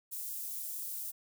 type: high-pass noise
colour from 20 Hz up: white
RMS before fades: -40 dBFS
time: 0.11-1.12 s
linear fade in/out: 20 ms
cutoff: 10000 Hz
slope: 12 dB/octave
effects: none